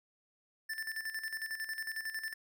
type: tone with tremolo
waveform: square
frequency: 1768 Hz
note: A6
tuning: 8 cents sharp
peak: -36 dBFS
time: 0.69-2.34 s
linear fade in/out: 10 ms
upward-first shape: square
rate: 11 Hz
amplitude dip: 65%
effects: none